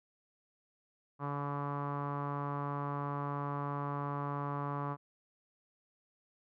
sawtooth tone with low-pass filter, 143 Hz, D3, 46 cents flat, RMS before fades -37 dBFS, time 1.19-4.97 s, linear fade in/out 50 ms, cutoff 1100 Hz, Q 5.3, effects none

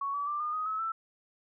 sine tone with pitch steps, 1113 / 1146.3 / 1180.5 / 1215.8 / 1252.2 / 1289.6 / 1328.2 Hz, C#6 / D6 / D6 / D#6 / D#6 / E6 / E6, +7 / -42 / +9 / -40 / +11 / -38 / +13 cents, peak -30 dBFS, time 0.01-0.92 s, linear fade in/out 5 ms, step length 130 ms, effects none

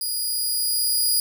15% pulse tone with level ramp, 4891 Hz, D#8, 31 cents flat, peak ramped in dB -18 to -11 dBFS, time 0.01-1.2 s, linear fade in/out 2 ms, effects none

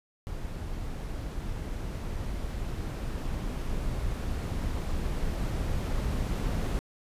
brown noise with level ramp, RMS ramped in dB -36 to -28 dBFS, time 0.27-6.79 s, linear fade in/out 0 ms, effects resampled to 32000 Hz

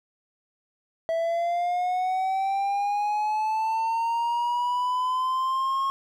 triangle linear sweep, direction up, 654 to 1087 Hz, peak -21 dBFS, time 1.09-5.9 s, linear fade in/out 0 ms, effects none

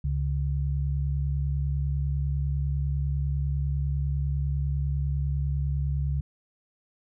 sine tone pair together, 70 / 140 Hz, C#2 / C#3, +18 / +18 cents, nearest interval octave, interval 1200 cents, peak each -26 / -28 dBFS, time 0.04-6.21 s, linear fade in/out 5 ms, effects none

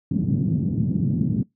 pink band-pass noise, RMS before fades -22 dBFS, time 0.11-1.43 s, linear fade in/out 5 ms, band 120 to 230 Hz, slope 24 dB/octave, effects noise-tail reverb RT60 0.2 s tail -26 dB re dry

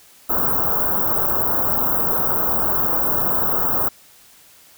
white band-stop noise, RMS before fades -19 dBFS, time 0.29-3.89 s, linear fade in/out 10 ms, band 1400 to 15000 Hz, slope 48 dB/octave, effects white hiss -49 dBFS RMS until 4.77 s

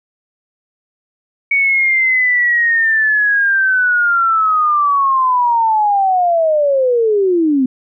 sine linear sweep, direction down, 2242 to 250 Hz, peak -10 dBFS, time 1.51-7.66 s, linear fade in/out 5 ms, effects none

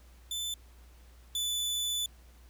sawtooth tone pair in turn, 3520 / 3486 Hz, A7 / A7, 0 / -17 cents, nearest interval unison, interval 17 cents, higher first, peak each -30 / -27 dBFS, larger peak second, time 0.31-0.54 / 1.35-2.06 s, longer second, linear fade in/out 2 ms, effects added 60 Hz sine -53 dBFS peak until 2.49 s + pink hiss -63 dBFS RMS until 2.49 s

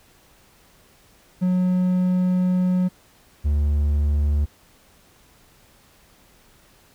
triangle tone pair in turn, 182.3 / 73.25 Hz, F#3 / D2, -25 / -4 cents, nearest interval octave + major third, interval 1579 cents, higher first, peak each -15 dBFS, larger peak neither, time 1.41-2.89 / 3.44-4.46 s, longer first, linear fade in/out 20 ms, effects pink hiss -55 dBFS RMS until 6.94 s

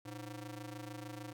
sawtooth ring-modulated tone, 210 Hz, G#3, 19 cents sharp, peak -37 dBFS, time 0.05-1.33 s, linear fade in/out 10 ms, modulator 91.7 Hz, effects none

